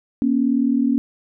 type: tone pair together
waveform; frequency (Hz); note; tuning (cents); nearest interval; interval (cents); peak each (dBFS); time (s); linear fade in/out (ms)
sine; 238.7 / 278.3; A#3 / C#4; +41 / +7; minor third; 266; -18; 0.22-0.98; 0
effects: none